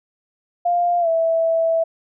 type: tone with pitch glide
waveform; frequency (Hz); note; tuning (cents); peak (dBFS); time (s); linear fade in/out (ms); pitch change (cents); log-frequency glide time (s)
sine; 700 to 656.9; F5 to E5; +4 to -6; -15; 0.65-1.84; 10; -110; 1-1.08
effects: none